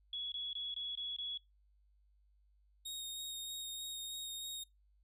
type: tone bursts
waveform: sine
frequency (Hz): 3369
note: G#7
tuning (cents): +24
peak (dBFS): -38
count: 6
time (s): 0.13-1.375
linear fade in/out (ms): 2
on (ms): 190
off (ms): 21
type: tone with vibrato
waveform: sawtooth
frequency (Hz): 3729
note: A#7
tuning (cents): 0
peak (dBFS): -39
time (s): 2.85-4.64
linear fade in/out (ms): 10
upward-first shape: sine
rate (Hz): 3.2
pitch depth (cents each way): 12
effects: noise-tail reverb RT60 0.2 s tail -25 dB re dry + added 50 Hz sine -67 dBFS peak until 5.03 s